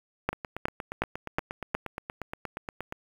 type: two click trains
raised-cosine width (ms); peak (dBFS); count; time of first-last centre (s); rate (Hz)
0.5; -19 / -10; 23 / 5; 0.33-2.924 / 0.29-1.75; 8.48 / 2.74
effects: 7-bit